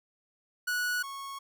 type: tone pair in turn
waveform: 45% pulse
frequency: 1469 / 1100.5 Hz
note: F#6 / C#6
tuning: -13 / -13 cents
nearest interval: perfect fourth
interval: 500 cents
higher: first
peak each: -28 / -38 dBFS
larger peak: first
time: 0.67-1.03 / 1.03-1.39 s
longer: neither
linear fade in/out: 10 ms
effects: none